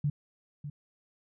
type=tone with echo; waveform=sine; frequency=145.8 Hz; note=D3; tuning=12 cents flat; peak=-25 dBFS; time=0.04-0.1 s; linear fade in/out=5 ms; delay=600 ms; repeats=1; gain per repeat=-11 dB; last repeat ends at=0.7 s; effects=none